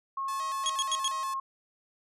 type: tone with pitch glide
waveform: sine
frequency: 1085 to 1075 Hz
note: C#6 to C6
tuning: -37 to +47 cents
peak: -30 dBFS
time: 0.17-1.4 s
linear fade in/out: 5 ms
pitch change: -16 cents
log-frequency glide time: 0.58-1.18 s
type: tone with vibrato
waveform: 5% pulse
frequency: 740 Hz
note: F#5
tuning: in tune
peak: -29 dBFS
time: 0.28-1.34 s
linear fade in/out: 5 ms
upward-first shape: square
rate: 4.2 Hz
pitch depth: 270 cents each way
type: tone bursts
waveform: 25% pulse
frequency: 3293 Hz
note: G#7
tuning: 15 cents flat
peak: -23 dBFS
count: 4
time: 0.66-1.079 s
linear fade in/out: 0 ms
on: 35 ms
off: 93 ms
effects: resampled to 32000 Hz